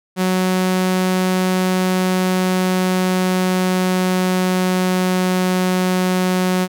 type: tone with pitch glide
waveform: sawtooth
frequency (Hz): 185 to 183.72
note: F#3 to F#3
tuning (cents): 0 to -12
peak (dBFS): -11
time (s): 0.16-6.68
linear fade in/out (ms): 50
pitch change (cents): -12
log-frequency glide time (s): 1.55-5.47
effects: none